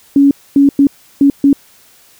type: tone bursts at uneven times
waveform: sine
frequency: 280 Hz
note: C#4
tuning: 18 cents sharp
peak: -4 dBFS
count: 5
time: 0.16-0.31 / 0.56-0.69 / 0.79-0.87 / 1.21-1.3 / 1.44-1.53 s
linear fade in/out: 2 ms
effects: white hiss -46 dBFS RMS until 2.19 s